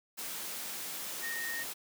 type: tone in noise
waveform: sine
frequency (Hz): 1852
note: A#6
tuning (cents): -12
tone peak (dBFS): -36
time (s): 1.22-1.64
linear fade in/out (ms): 20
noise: white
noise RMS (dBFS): -40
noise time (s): 0.17-1.74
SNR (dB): +1
effects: high-pass 150 Hz 12 dB/octave